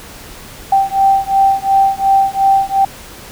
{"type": "beating tone pair", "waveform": "sine", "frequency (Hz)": [780, 782.8], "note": ["G5", "G5"], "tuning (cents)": [-9, -3], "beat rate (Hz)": 2.8, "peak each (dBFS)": -12, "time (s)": [0.72, 2.85], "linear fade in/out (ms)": 5, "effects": ["pink hiss -34 dBFS RMS until 3.31 s"]}